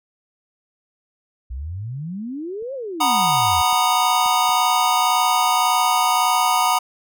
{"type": "exponential two-way sweep", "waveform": "sine", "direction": "up then down", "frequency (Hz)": [58.27, 562, 75.5], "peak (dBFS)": -26, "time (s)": [1.5, 3.62], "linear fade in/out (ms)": 10, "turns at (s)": 2.74}
{"type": "clicks", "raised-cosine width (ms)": 3, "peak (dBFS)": [-39, -35, -35, -31, -30, -34], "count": 6, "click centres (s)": [2.624, 3.412, 3.451, 3.728, 4.261, 4.493]}
{"type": "chord", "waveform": "square", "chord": "B major seventh", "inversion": "second", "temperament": "just", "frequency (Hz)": [740.8, 926, 987.8, 1234.7], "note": ["F#5", "A#5", "B5", "D#6"], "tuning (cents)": [2, -12, 0, -14], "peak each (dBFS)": -22, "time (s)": [3, 6.79], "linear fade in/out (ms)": 10}
{"effects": []}